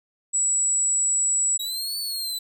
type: tone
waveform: sine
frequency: 7830 Hz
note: B8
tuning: 16 cents flat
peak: -19 dBFS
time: 0.33-1.58 s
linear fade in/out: 20 ms
type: linear two-way sweep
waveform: sawtooth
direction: up then down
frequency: 3820 to 4511 to 3976 Hz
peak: -24 dBFS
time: 1.59-2.39 s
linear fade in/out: 10 ms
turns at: 1.98 s
effects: none